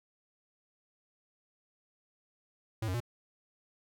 square tone with pitch steps, 110.8 / 91.9 / 119.7 Hz, A2 / F#2 / A#2, +13 / -11 / +46 cents, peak -32 dBFS, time 2.82-3.003 s, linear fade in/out 5 ms, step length 61 ms, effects none

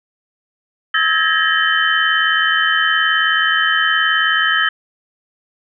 sine tone cluster, 1295 / 1628 / 1707 / 1874 / 3062 Hz, E6 / G#6 / G#6 / A#6 / G7, -31 / -35 / +47 / +9 / -41 cents, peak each -19 dBFS, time 0.94-4.69 s, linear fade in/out 5 ms, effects none

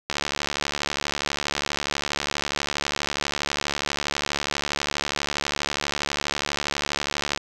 click train, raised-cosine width 0.2 ms, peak -7 dBFS, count 527, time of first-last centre 0.1-7.375 s, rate 72.3 Hz, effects none

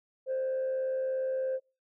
sine tone with frequency modulation, 523.3 Hz, C5, in tune, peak -27 dBFS, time 0.26-1.6 s, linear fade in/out 50 ms, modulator 77.1 Hz, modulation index 0.23, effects noise-tail reverb RT60 0.3 s tail -26 dB re dry + tanh soft clip ceiling -26 dBFS

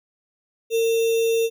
sine tone with sample-and-hold, 456.3 Hz, A#4, 37 cents flat, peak -17 dBFS, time 0.7-1.5 s, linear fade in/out 50 ms, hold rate 3150 Hz, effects none

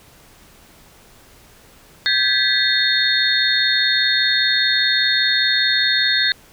sine tone cluster, 1576 / 1701 / 1972 / 3668 / 4301 Hz, G6 / G#6 / B6 / A#7 / C8, +9 / +41 / -3 / -29 / +47 cents, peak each -22 / -22 / -23 / -19 / -20 dBFS, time 2.06-6.32 s, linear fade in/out 0 ms, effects pink hiss -48 dBFS RMS until 6.52 s

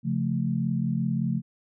sine chord, Db augmented, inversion none, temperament equal with one note detuned, 136.84 / 174.61 / 220 Hz, Db3 / F3 / A3, -22 / 0 / 0 cents, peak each -28 dBFS, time 0.03-1.42 s, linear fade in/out 50 ms, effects none

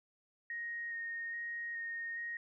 sine tone with vibrato, 1862 Hz, A#6, 2 cents flat, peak -38 dBFS, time 0.5-2.37 s, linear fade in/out 2 ms, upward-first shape square, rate 1.2 Hz, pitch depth 10 cents each way, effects none

